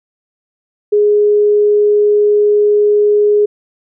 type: tone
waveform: sine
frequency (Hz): 416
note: G#4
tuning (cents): +3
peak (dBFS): -7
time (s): 0.92-3.46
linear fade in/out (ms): 10
effects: none